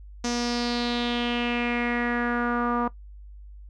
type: tone with low-pass filter sweep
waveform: sawtooth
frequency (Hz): 240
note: B3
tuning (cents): -49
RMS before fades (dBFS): -26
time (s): 0.24-2.88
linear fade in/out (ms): 5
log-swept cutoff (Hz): 6100 to 1100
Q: 4.3
effects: noise-tail reverb RT60 0.1 s tail -18 dB re dry + added 50 Hz sine -41 dBFS peak until 3.69 s